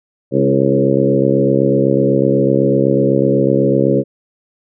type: harmonic tone with a mistuned harmonic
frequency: 68 Hz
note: C#2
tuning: 33 cents flat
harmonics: 2 / 3 / 4 / 5 / 6 / 7 / 8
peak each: -18 / -18 / -18 / -18 / -18 / -18 / -18 dBFS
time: 0.31-4.04 s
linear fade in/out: 50 ms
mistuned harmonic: 5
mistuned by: -16 cents
effects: none